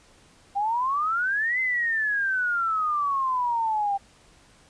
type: exponential two-way sweep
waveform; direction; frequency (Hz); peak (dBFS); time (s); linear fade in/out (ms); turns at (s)
sine; up then down; 784 to 2072 to 784; -22; 0.55-3.98; 20; 1.6
effects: pink hiss -56 dBFS RMS until 4.69 s + resampled to 22050 Hz